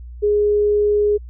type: tone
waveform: sine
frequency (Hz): 415.3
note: G#4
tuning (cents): 0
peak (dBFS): -13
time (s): 0.22-1.18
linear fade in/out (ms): 20
effects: added 60 Hz sine -32 dBFS peak until 1.29 s